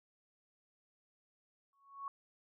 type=tone with exponential growth; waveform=sine; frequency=1108.7 Hz; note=C#6; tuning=in tune; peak=-37 dBFS; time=1.73-2.08 s; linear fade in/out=1 ms; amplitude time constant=76 ms; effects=none